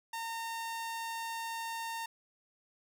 sawtooth tone, 914 Hz, A#5, 34 cents flat, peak -33 dBFS, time 0.13-2.06 s, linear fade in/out 5 ms, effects none

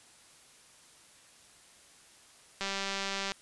click train, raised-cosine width 0.2 ms, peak -17 dBFS, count 140, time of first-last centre 2.61-3.319 s, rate 196 Hz, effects white hiss -58 dBFS RMS until 3.41 s + resampled to 24000 Hz

